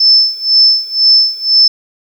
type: tone with tremolo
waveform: sine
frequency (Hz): 5274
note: E8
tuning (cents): 0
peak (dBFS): -3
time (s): 0-1.68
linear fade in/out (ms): 5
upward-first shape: sine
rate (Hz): 2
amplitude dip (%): 90
effects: 7-bit